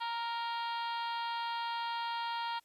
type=harmonic tone; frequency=466.2 Hz; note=A#4; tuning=in tune; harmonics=2 / 3 / 4 / 5 / 6 / 7 / 8 / 9 / 10; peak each=-35 / -44 / -48 / -52 / -49 / -46 / -52 / -49 / -56 dBFS; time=0-2.6 s; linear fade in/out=20 ms; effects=white hiss -71 dBFS RMS until 2.64 s + resampled to 32000 Hz